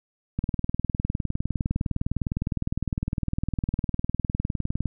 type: click train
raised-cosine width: 5 ms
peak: -13 dBFS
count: 89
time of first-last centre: 0.39-4.857 s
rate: 19.7 Hz
effects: none